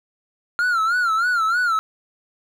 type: tone with vibrato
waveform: triangle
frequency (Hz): 1388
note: F6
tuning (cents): -11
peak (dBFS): -15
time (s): 0.59-1.79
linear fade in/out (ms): 0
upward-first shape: sine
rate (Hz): 3.2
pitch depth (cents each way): 120
effects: none